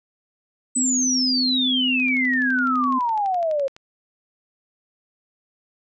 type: exponential sweep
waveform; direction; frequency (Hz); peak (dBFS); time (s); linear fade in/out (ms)
sine; down; 8160 to 533; -19; 0.75-3.68; 10
type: tone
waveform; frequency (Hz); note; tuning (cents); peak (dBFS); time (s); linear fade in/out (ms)
sine; 255.7; C4; -40; -22; 0.76-2.99; 10
type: click train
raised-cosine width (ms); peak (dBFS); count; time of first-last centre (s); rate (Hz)
0.2; -25; 22; 2-3.765; 11.9
effects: none